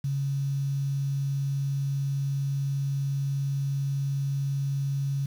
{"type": "tone with quantisation", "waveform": "sine", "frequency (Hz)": 138.59, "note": "C#3", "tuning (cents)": 0, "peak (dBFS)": -25, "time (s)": [0.04, 5.26], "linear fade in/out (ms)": 5, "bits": 8, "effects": []}